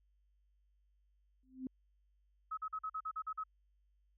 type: tone with exponential growth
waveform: sine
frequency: 259.5 Hz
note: C4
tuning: 14 cents flat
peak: -35 dBFS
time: 1.43-1.67 s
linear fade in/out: 2 ms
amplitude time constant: 51 ms
type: tone bursts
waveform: sine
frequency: 1281 Hz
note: E6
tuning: 50 cents flat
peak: -37 dBFS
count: 9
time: 2.51-3.438 s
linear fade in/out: 10 ms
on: 64 ms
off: 44 ms
effects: added 50 Hz sine -70 dBFS peak until 4.17 s